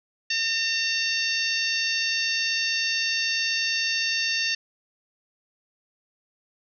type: harmonic tone with a mistuned harmonic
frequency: 909 Hz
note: A#5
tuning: 44 cents flat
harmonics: 2 / 3 / 4 / 5 / 6 / 7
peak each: -30 / -27 / -33 / -29 / -31 / -36 dBFS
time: 0.3-4.55 s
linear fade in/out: 5 ms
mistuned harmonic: 7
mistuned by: -42 cents
effects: none